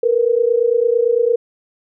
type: tone pair together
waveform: sine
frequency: 457.9 / 486.8 Hz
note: A#4 / B4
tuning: -31 / -25 cents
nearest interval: minor second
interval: 106 cents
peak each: -15 dBFS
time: 0.03-1.36 s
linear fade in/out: 5 ms
effects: none